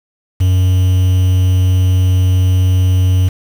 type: tone with quantisation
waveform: triangle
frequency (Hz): 92.3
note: F#2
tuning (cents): -4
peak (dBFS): -6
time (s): 0.4-3.29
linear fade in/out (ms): 10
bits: 5
effects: none